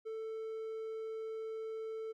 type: tone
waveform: triangle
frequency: 442.9 Hz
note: A4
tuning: 11 cents sharp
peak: -37 dBFS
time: 0.05-2.13 s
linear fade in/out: 20 ms
effects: none